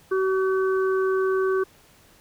harmonic tone, 380 Hz, F#4, 46 cents sharp, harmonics 1 / 3 / 4, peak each -20 / -30 / -32 dBFS, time 0.11-1.64 s, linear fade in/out 10 ms, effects pink hiss -55 dBFS RMS until 2.2 s

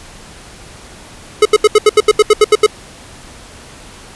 square tone bursts, 425.3 Hz, G#4, 41 cents sharp, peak -4 dBFS, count 12, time 1.42-2.664 s, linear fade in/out 5 ms, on 34 ms, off 76 ms, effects pink hiss -36 dBFS RMS until 4.15 s + resampled to 24000 Hz

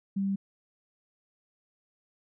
sine tone, 196 Hz, G3, in tune, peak -26 dBFS, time 0.16-0.36 s, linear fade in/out 10 ms, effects none

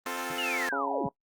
10% pulse chord, F major, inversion second, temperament equal, 261.6 / 349.2 / 440 Hz, C4 / F4 / A4, 0 / 0 / 0 cents, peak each -27 dBFS, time 0.06-0.69 s, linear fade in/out 2 ms
sawtooth tone with exponential decay, 153.2 Hz, D#3, 27 cents flat, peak -36 dBFS, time 0.3-0.41 s, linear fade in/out 5 ms, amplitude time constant 22 ms
sine linear sweep, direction down, 2960 to 120.1 Hz, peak -30 dBFS, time 0.38-1.07 s, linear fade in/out 5 ms
harmonic tone, 139 Hz, C#3, 5 cents sharp, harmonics 2 / 3 / 4 / 5 / 6 / 7, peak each -37 / -37 / -37 / -37 / -37 / -37 dBFS, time 0.72-1.09 s, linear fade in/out 5 ms
effects noise-tail reverb RT60 0.1 s tail -23 dB re dry + Opus 24 kbps

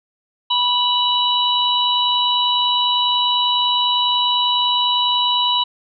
sine tone cluster, 981 / 2968 / 3898 Hz, B5 / F#7 / B7, -12 / +5 / -23 cents, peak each -19 dBFS, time 0.5-5.64 s, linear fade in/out 10 ms, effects none

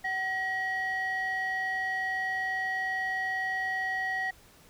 sine tone pair together, 756.4 / 1906 Hz, F#5 / A#6, +38 / +38 cents, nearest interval octave + major third, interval 1600 cents, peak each -32 / -28 dBFS, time 0.04-4.31 s, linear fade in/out 10 ms, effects tanh soft clip ceiling -25 dBFS + pink hiss -57 dBFS RMS until 4.69 s

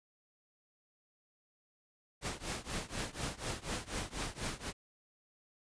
pink noise with tremolo, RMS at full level -36 dBFS, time 2.21-4.73 s, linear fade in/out 50 ms, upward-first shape triangle, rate 4.1 Hz, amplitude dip 95%, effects resampled to 22050 Hz

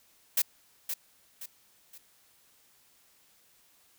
blue noise with echo, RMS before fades -25 dBFS, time 0.37-0.42 s, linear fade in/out 5 ms, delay 520 ms, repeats 3, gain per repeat -8 dB, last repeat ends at 1.98 s, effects white hiss -64 dBFS RMS until 3.98 s

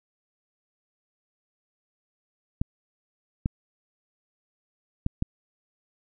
clicks, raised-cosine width 5 ms, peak -12 dBFS, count 4, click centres 2.615 / 3.459 / 5.064 / 5.224 s, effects none

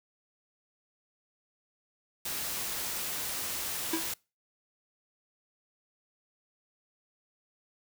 white noise, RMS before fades -35 dBFS, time 2.25-4.14 s, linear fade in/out 5 ms
square tone with exponential decay, 326.6 Hz, E4, 16 cents flat, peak -26 dBFS, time 3.93-4.09 s, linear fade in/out 5 ms, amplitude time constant 33 ms
effects noise-tail reverb RT60 0.3 s tail -25 dB re dry

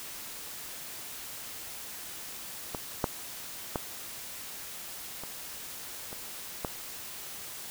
clicks, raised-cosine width 1 ms, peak -19 / -11 / -15 / -27 / -27 / -16 dBFS, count 6, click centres 2.748 / 3.042 / 3.758 / 5.236 / 6.129 / 6.648 s, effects white hiss -42 dBFS RMS until 7.7 s

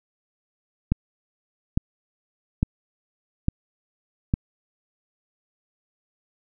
click train, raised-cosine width 5 ms, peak -7 dBFS, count 5, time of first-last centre 0.92-4.339 s, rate 1.17 Hz, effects none

